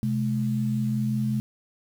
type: tone pair together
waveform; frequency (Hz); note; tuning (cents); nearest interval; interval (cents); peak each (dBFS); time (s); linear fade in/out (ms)
sine; 128.26 / 213.5; C3 / G#3; -34 / +48; major sixth; 882; -26 / -25; 0.03-1.4; 0
effects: 8-bit